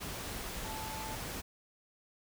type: tone in noise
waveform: sine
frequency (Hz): 875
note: A5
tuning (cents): -10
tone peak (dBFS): -43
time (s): 0.64-1.16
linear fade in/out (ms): 20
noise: pink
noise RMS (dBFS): -41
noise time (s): 0-1.42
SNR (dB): -5
effects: none